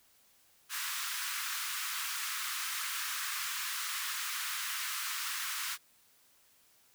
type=high-pass noise; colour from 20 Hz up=pink; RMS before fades=-37 dBFS; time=0.69-5.78 s; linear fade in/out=50 ms; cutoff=1100 Hz; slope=48 dB/octave; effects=white hiss -66 dBFS RMS until 6.94 s